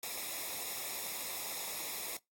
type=noise with comb filter; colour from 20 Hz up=white; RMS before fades=-40 dBFS; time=0.03-2.17 s; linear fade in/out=2 ms; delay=0.66 ms; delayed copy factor=-0.7; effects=noise-tail reverb RT60 0.2 s tail -25 dB re dry + AAC 64 kbps